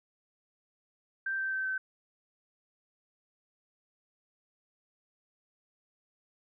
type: tone with pitch steps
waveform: sine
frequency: 1568 / 1557.2 / 1546.4 / 1535.7 Hz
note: G6 / G6 / G6 / G6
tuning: 0 / -12 / -24 / -36 cents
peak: -30 dBFS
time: 1.26-1.78 s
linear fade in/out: 5 ms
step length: 130 ms
effects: none